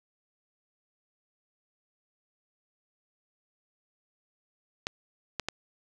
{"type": "clicks", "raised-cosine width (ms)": 0.2, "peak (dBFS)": -13, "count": 3, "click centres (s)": [4.869, 5.397, 5.486], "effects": []}